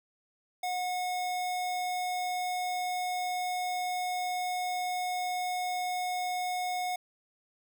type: tone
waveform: square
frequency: 727 Hz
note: F#5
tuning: 31 cents flat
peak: -31 dBFS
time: 0.63-6.96 s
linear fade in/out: 5 ms
effects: none